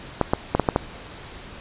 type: clicks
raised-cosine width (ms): 1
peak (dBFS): -3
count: 6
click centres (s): 0.213 / 0.335 / 0.55 / 0.597 / 0.688 / 0.761
effects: pink hiss -40 dBFS RMS until 1.6 s + resampled to 8000 Hz